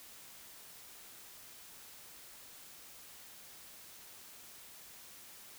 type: silence
effects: white hiss -54 dBFS RMS until 5.58 s